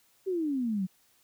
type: exponential sweep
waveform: sine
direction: down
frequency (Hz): 393.1 to 180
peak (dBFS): -27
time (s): 0.26-0.87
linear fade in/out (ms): 20
effects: white hiss -66 dBFS RMS until 1.23 s